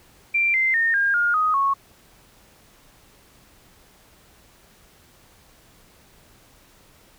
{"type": "tone with pitch steps", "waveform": "sine", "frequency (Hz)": [2361, 2079, 1831.1, 1612.6, 1420.2, 1250.7, 1101.4], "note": ["D7", "C7", "A#6", "G6", "F6", "D#6", "C#6"], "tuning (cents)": [9, -12, -31, 49, 29, 9, -11], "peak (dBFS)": -17, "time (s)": [0.34, 1.74], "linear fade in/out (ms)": 10, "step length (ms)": 200, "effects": ["pink hiss -54 dBFS RMS until 7.18 s"]}